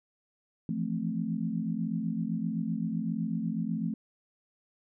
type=chord; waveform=sine; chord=F major seventh; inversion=third; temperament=equal with one note detuned; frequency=164.81 / 172.71 / 220 / 261.6 Hz; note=E3 / F3 / A3 / C4; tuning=0 / -19 / 0 / 0 cents; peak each=-37 / -34 / -32 / -37 dBFS; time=0.69-3.94 s; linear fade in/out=2 ms; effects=none